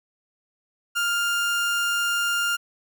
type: tone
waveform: 30% pulse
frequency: 1402 Hz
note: F6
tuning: 6 cents sharp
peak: -19 dBFS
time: 0.95-2.57 s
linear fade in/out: 20 ms
effects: none